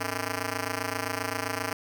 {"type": "ring-modulated tone", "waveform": "5% pulse", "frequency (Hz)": 182.4, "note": "F#3", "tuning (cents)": -24, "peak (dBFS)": -15, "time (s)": [0, 1.73], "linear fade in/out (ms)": 2, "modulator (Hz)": 77.4, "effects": []}